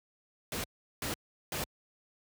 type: noise bursts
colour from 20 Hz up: pink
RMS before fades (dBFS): -35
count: 3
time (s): 0.52-1.64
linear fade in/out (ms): 2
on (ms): 120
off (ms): 380
effects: high-pass 60 Hz 12 dB/octave